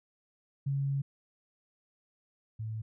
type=tone pair in turn; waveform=sine; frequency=138.59 / 110 Hz; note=C#3 / A2; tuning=0 / 0 cents; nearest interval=major third; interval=400 cents; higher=first; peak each=-28 / -34 dBFS; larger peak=first; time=0.66-1.02 / 2.59-2.82 s; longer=first; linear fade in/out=10 ms; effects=none